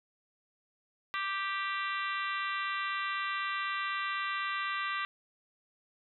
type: harmonic tone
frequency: 392 Hz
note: G4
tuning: in tune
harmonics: 3 / 4 / 5 / 6 / 7 / 8 / 9 / 10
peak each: -35 / -39 / -38 / -44 / -42 / -48 / -46 / -48 dBFS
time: 1.14-5.05 s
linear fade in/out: 0 ms
effects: none